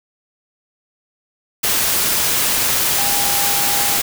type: tone in noise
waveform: sine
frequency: 808 Hz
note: G#5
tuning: 48 cents flat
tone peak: -25 dBFS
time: 2.98-3.97 s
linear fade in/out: 10 ms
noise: white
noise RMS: -17 dBFS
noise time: 1.63-4.02 s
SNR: -11 dB
effects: none